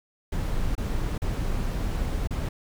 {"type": "noise with dropouts", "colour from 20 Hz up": "brown", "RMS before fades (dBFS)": -27, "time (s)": [0.32, 2.49], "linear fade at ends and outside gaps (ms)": 5, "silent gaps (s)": [[0.753, 0.778], [1.18, 1.218], [2.274, 2.307]], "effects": []}